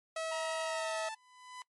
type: tone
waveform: sawtooth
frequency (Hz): 646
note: E5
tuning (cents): -35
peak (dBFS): -31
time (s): 0.16-1.09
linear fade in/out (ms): 5
type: tone with pitch glide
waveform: sawtooth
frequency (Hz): 945 to 881.7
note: A#5 to A5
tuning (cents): +23 to +3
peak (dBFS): -36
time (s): 0.31-1.15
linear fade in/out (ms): 10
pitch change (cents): -120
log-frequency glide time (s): 0.64-0.98
type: tone with exponential growth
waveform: sawtooth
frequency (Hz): 1002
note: B5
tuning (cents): +25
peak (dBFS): -39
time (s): 0.88-1.62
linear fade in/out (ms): 1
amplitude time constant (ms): 160
effects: noise-tail reverb RT60 0.1 s tail -22 dB re dry + MP3 48 kbps